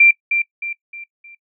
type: tone with echo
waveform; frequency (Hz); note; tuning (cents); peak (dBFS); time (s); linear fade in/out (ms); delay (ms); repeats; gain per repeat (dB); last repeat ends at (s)
sine; 2364; D7; +11; -6; 0-0.11; 5; 310; 4; -8; 1.35
effects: noise-tail reverb RT60 0.1 s tail -23 dB re dry